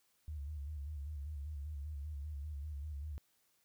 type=tone with vibrato; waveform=sine; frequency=73.42 Hz; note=D2; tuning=in tune; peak=-40 dBFS; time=0.28-3.18 s; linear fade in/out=0 ms; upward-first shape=square; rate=5.1 Hz; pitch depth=75 cents each way; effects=white hiss -75 dBFS RMS until 3.64 s